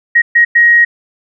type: tone bursts at uneven times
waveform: sine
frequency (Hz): 1886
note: A#6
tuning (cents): +20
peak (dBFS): -4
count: 3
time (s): 0.15-0.22 / 0.35-0.45 / 0.55-0.85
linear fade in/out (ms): 10
effects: none